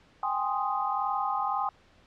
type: chord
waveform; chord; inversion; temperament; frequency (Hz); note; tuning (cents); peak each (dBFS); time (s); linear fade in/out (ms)
sine; Ab major seventh; third; equal with one note detuned; 784 / 825.8 / 1046.5 / 1244.5; G5 / Ab5 / C6 / Eb6; 0 / -10 / 0 / 0; -32; 0.23-1.69; 2
effects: pink hiss -60 dBFS RMS until 2.06 s + low-pass 4000 Hz 12 dB/octave